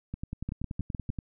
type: two click trains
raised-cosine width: 5 ms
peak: -22 / -20 dBFS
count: 12 / 5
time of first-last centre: 0.14-1.188 / 0.49-1.101 s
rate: 10.5 / 6.55 Hz
effects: none